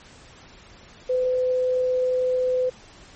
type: tone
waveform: sine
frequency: 507 Hz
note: B4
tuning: 45 cents sharp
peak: -19 dBFS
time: 1.09-2.7 s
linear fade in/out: 10 ms
effects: pink hiss -48 dBFS RMS until 3.15 s + MP3 32 kbps